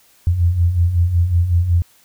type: beating tone pair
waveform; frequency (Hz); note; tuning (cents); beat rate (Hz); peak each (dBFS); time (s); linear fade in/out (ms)
sine; 82.7 / 88.1; E2 / F2; +6 / +16; 5.4; -20 / -13; 0.27-1.82; 0
effects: white hiss -53 dBFS RMS until 2.04 s